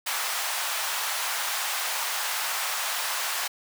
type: high-pass noise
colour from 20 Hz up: pink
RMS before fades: -29 dBFS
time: 0.06-3.48 s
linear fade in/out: 10 ms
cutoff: 790 Hz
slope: 24 dB/octave
effects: none